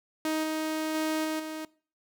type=tone with level steps; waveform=sawtooth; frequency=313.4 Hz; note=D#4; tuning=13 cents sharp; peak=-23 / -25 / -23 / -25 / -31 dBFS; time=0.25-1.65 s; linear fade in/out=2 ms; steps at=0.43 / 0.94 / 1.24 / 1.39 s; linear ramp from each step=10 ms; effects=noise-tail reverb RT60 0.4 s tail -21 dB re dry